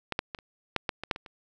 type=clicks; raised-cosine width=0.3 ms; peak=-14 / -10 / -19 / -30 / -9 / -11 / -19 / -9 / -23 / -29 dBFS; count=10; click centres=0.123 / 0.191 / 0.348 / 0.388 / 0.763 / 0.892 / 1.036 / 1.112 / 1.161 / 1.262 s; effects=none